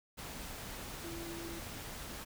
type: tone in noise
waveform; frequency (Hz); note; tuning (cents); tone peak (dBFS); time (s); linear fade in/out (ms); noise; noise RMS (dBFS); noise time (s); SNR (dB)
sine; 336.1; E4; +34; -44; 1.03-1.6; 20; pink; -45; 0.17-2.25; -2
effects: none